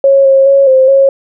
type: tone with pitch steps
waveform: sine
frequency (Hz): 548 / 540 / 551 / 524 / 545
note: C#5 / C#5 / C#5 / C5 / C#5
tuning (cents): -20 / -45 / -11 / +2 / -29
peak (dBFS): -3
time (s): 0.04-1.09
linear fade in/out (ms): 2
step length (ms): 210
effects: none